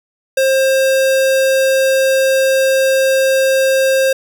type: tone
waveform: square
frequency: 532 Hz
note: C5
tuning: 29 cents sharp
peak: -11 dBFS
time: 0.37-4.13 s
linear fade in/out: 5 ms
effects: none